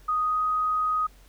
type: tone with pitch glide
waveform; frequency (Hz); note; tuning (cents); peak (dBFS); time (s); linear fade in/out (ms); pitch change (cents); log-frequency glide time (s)
sine; 1244.5 to 1251.7; D#6 to D#6; 0 to +10; -22; 0.08-1.07; 10; +10; 0.22-0.42
effects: added 46 Hz sine -50 dBFS peak until 1.28 s + pink hiss -58 dBFS RMS until 1.28 s